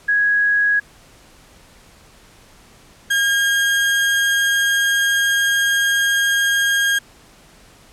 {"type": "tone pair in turn", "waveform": ["sine", "35% pulse"], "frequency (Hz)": [1661.2, 1621.4], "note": ["G#6", "G#6"], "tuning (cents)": [0, -42], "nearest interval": "unison", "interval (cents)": 42, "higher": "first", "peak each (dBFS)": -13, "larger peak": "neither", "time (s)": [[0.08, 0.8], [3.1, 6.99]], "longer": "second", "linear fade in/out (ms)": 10, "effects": ["pink hiss -48 dBFS RMS until 7.92 s", "low-pass 11000 Hz 12 dB/octave"]}